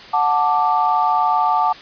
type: chord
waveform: sine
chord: D major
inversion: first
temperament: just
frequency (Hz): 734.2 / 881 / 1174.7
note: F#5 / A5 / D6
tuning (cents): -14 / +2 / 0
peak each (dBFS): -19 / -17 / -19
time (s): 0.13-1.73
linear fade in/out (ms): 10
effects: white hiss -38 dBFS RMS until 1.81 s + resampled to 11025 Hz